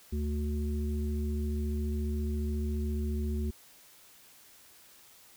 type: harmonic tone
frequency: 73.8 Hz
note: D2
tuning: 9 cents sharp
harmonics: 1 / 3 / 5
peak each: -30 / -36 / -41 dBFS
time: 0.12-3.51 s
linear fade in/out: 10 ms
effects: white hiss -57 dBFS RMS until 5.36 s